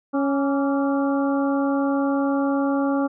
harmonic tone with a mistuned harmonic, 277.2 Hz, C#4, in tune, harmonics 1 / 2 / 3 / 4 / 5, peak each -20 / -26 / -30 / -32 / -34 dBFS, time 0.13-3.08 s, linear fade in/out 20 ms, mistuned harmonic 4, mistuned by +71 cents, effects none

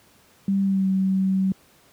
sine tone with pitch glide, 196 to 190.64 Hz, G3 to G3, 0 to -48 cents, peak -18 dBFS, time 0.48-1.52 s, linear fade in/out 2 ms, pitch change -48 cents, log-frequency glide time 0.62-0.87 s, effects pink hiss -56 dBFS RMS until 1.92 s + high-pass 80 Hz 12 dB/octave

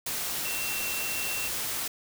sine tone in noise, 2712 Hz, E7, 49 cents sharp, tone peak -34 dBFS, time 0.45-1.48 s, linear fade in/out 5 ms, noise white, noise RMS -32 dBFS, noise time 0.06-1.88 s, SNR -5 dB, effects none

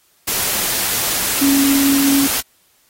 sine tone in noise, 277.2 Hz, C#4, in tune, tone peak -12 dBFS, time 1.41-2.27 s, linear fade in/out 10 ms, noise white, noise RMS -19 dBFS, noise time 0.27-2.41 s, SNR +4 dB, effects white hiss -57 dBFS RMS until 2.89 s + AAC 48 kbps

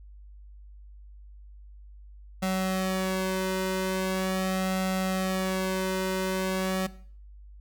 sawtooth tone with flanger, 188.1 Hz, F#3, 29 cents sharp, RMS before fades -28 dBFS, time 2.42-6.87 s, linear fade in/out 10 ms, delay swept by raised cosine 1.5 to 2.01 ms, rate 0.41 Hz, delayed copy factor +0.9, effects noise-tail reverb RT60 0.5 s tail -18 dB re dry + added 50 Hz sine -45 dBFS peak until 7.6 s

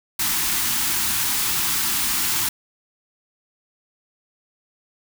white band-stop noise, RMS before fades -22 dBFS, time 0.19-2.49 s, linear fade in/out 5 ms, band 370 to 790 Hz, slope 48 dB/octave, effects none

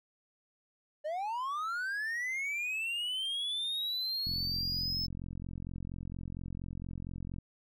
triangle linear sweep, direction up, 582 to 5274 Hz, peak -31 dBFS, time 1.04-5.07 s, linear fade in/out 20 ms
click train, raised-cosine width 5 ms, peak -29 dBFS, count 139, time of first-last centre 4.27-7.385 s, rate 44.3 Hz
effects none

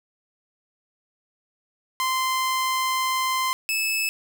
sawtooth tone pair in turn, 1039 / 2608 Hz, C6 / E7, -12 / -19 cents, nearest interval octave + major third, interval 1593 cents, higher second, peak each -18 / -19 dBFS, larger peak first, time 2-3.53 / 3.69-4.09 s, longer first, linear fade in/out 0 ms, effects none

